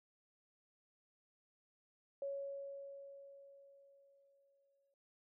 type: tone with exponential decay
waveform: sine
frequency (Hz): 556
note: C#5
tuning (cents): +5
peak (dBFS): -38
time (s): 2.22-4.94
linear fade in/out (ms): 2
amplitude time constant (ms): 590
effects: noise-tail reverb RT60 0.5 s tail -24 dB re dry